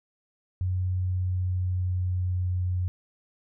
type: tone with pitch glide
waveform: sine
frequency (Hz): 91.8 to 90.64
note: F#2 to F#2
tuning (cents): -13 to -35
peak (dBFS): -24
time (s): 0.61-2.88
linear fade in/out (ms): 0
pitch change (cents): -22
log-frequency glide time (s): 0.93-2.57
effects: none